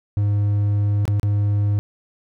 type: tone with dropouts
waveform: triangle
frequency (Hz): 102.6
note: G#2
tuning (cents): -21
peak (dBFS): -14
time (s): 0.17-1.79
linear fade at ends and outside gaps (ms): 0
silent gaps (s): 1.054-1.079 / 1.197-1.231
effects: none